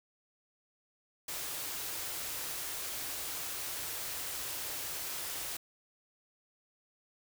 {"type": "band-stop noise", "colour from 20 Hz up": "white", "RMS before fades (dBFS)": -39, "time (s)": [1.28, 5.57], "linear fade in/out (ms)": 5, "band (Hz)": [170, 260], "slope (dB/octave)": 96, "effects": []}